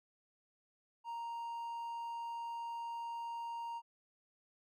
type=tone; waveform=triangle; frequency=932.3 Hz; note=A#5; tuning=in tune; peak=-38 dBFS; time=1.04-3.82 s; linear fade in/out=50 ms; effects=none